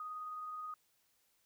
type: tone with tremolo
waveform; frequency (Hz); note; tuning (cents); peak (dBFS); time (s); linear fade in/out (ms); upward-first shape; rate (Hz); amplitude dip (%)
sine; 1244.5; D#6; 0; -40; 0-0.74; 2; triangle; 19; 25
effects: white hiss -75 dBFS RMS until 1.45 s